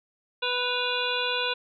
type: harmonic tone with a mistuned harmonic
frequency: 493.9 Hz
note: B4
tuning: in tune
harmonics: 1 / 2 / 3 / 5 / 6 / 7 / 8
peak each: -32 / -33 / -32 / -33 / -33 / -32 / -34 dBFS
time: 0.42-1.54 s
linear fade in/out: 10 ms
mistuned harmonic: 6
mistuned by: -95 cents
effects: none